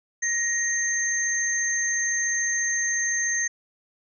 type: tone pair together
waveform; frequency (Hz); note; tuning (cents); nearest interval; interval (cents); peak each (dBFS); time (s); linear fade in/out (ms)
sine; 1878 / 6317; A#6 / G8; +12 / +12; octave + major sixth; 2100; -25; 0.22-3.48; 10
effects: none